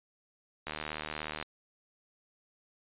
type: click train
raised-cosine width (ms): 0.3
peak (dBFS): -20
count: 59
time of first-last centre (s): 0.67-1.426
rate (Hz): 76.7
effects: resampled to 8000 Hz